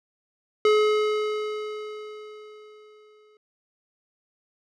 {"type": "tone with exponential decay", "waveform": "square", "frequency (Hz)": 425.4, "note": "G#4", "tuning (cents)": 42, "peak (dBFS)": -16, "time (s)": [0.65, 3.37], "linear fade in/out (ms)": 2, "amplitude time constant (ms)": 590, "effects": ["low-pass 4000 Hz 12 dB/octave"]}